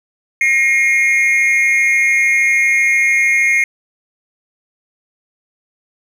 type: tone with amplitude modulation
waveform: triangle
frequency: 2144 Hz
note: C7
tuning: 42 cents sharp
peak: -5 dBFS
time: 0.41-3.64 s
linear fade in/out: 2 ms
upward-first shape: sine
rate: 267 Hz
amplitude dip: 80%
effects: none